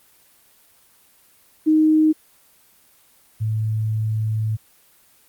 sine tone pair in turn, 311.5 / 109.34 Hz, D#4 / A2, +2 / -10 cents, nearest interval octave + tritone, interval 1812 cents, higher first, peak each -12 / -19 dBFS, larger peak first, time 1.66-2.13 / 3.4-4.57 s, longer second, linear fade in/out 20 ms, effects white hiss -55 dBFS RMS until 5.28 s + Opus 24 kbps

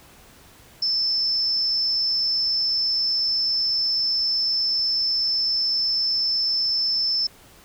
sine tone with amplitude modulation, 5274 Hz, E8, in tune, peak -17 dBFS, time 0.82-7.27 s, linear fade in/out 5 ms, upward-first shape sine, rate 228 Hz, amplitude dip 55%, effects pink hiss -50 dBFS RMS until 7.64 s

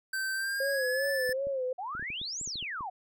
square tone with pitch glide, 1551 to 1751 Hz, G6 to A6, -19 to -9 cents, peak -31 dBFS, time 0.13-1.33 s, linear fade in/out 5 ms, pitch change +210 cents, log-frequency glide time 0.33-1.1 s
sine tone with vibrato, 531 Hz, C5, 25 cents sharp, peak -29 dBFS, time 0.6-1.73 s, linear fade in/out 5 ms, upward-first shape sine, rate 2.6 Hz, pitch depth 88 cents each way
clicks, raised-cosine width 3 ms, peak -34 dBFS, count 12, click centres 1.293 / 1.47 / 1.951 / 1.996 / 2.026 / 2.103 / 2.215 / 2.413 / 2.475 / 2.557 / 2.626 / 2.808 s
sine exponential two-way sweep, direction up then down, 698.5 to 7902 to 698.5 Hz, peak -34 dBFS, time 1.78-2.9 s, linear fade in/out 10 ms, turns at 2.43 s
effects none

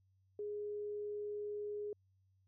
sine tone, 415.3 Hz, G#4, in tune, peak -39 dBFS, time 0.39-1.93 s, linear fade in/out 2 ms, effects added 95 Hz sine -70 dBFS peak until 2.47 s

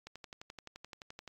click train, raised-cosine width 0.2 ms, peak -29 dBFS, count 15, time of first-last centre 0.07-1.277 s, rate 11.6 Hz, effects AAC 48 kbps

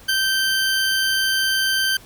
20% pulse tone with ADSR envelope, 1557 Hz, G6, 12 cents flat, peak -11 dBFS, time 0.08-1.97 s, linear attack 14 ms, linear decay 14 ms, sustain -2 dB, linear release 4 ms, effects pink hiss -46 dBFS RMS until 2.05 s

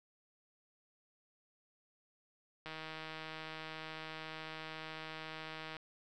click train, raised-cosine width 0.3 ms, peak -29 dBFS, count 492, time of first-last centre 2.66-5.768 s, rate 158 Hz, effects none

